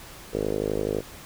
5% pulse tone with low-pass filter, 51.91 Hz, G#1, in tune, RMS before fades -27 dBFS, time 0.33-1.01 s, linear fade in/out 10 ms, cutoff 460 Hz, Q 3.9, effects pink hiss -44 dBFS RMS until 1.25 s

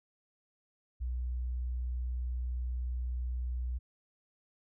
sine tone, 61.6 Hz, B1, 4 cents flat, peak -32 dBFS, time 1-3.79 s, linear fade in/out 20 ms, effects none

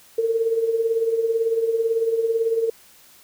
sine tone with tremolo, 454.5 Hz, A#4, 44 cents flat, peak -15 dBFS, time 0.18-2.7 s, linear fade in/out 5 ms, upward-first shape triangle, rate 18 Hz, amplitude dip 70%, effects white hiss -51 dBFS RMS until 3.23 s

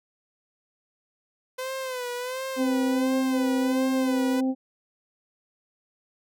sawtooth tone with vibrato, 508 Hz, B4, 49 cents sharp, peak -26 dBFS, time 1.58-4.41 s, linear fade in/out 10 ms, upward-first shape sine, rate 1.4 Hz, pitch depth 74 cents each way
harmonic tone, 261.6 Hz, C4, in tune, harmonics 1 / 2 / 3, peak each -22 / -33 / -38 dBFS, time 2.56-4.55 s, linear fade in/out 50 ms
effects none

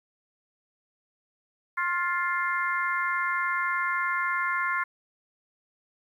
harmonic tone with a mistuned harmonic, 350 Hz, F4, 4 cents sharp, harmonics 3 / 4 / 5 / 6, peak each -29 / -30 / -31 / -32 dBFS, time 1.77-4.84 s, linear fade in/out 10 ms, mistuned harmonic 3, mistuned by +22 cents, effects 10-bit

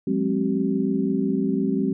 sine tone cluster, 176.2 / 202.1 / 222.5 / 266.1 / 382.3 Hz, F3 / G#3 / A3 / C4 / G4, +16 / -47 / +20 / +29 / -43 cents, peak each -29 / -24 / -32 / -24 / -28 dBFS, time 0.07-1.93 s, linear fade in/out 5 ms, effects none

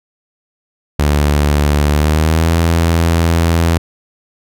sawtooth tone with pitch glide, 73.42 to 83.37 Hz, D2 to E2, 0 to +20 cents, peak -6 dBFS, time 0.99-3.78 s, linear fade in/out 5 ms, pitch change +220 cents, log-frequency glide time 1.89-2.53 s, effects none

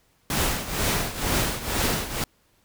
pink noise with tremolo, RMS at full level -22 dBFS, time 0.3-2.24 s, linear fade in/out 2 ms, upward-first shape triangle, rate 2.1 Hz, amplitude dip 80%, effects pink hiss -64 dBFS RMS until 2.64 s

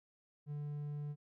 triangle tone, 146.83 Hz, D3, in tune, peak -37 dBFS, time 0.46-1.16 s, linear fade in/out 50 ms, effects none

